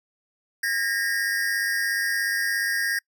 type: tone cluster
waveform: square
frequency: 1625 / 1839 / 1936 Hz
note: G#6 / A#6 / B6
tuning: -38 / -24 / -35 cents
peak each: -27 / -27 / -33 dBFS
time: 0.63-2.99 s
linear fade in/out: 5 ms
effects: noise-tail reverb RT60 0.1 s tail -26 dB re dry